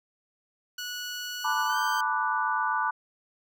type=tone with pitch glide; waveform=15% pulse; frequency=1469 to 1565.4 Hz; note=F#6 to G6; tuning=-13 to -3 cents; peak=-27 dBFS; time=0.78-2.01 s; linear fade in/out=5 ms; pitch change=+110 cents; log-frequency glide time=1.65-1.77 s
type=chord; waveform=sine; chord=B minor seventh; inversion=third; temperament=equal; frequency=880 / 987.8 / 1174.7 / 1480 Hz; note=A5 / B5 / D6 / F#6; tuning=0 / 0 / 0 / 0 cents; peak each=-30 dBFS; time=1.44-2.91 s; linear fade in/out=10 ms
effects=none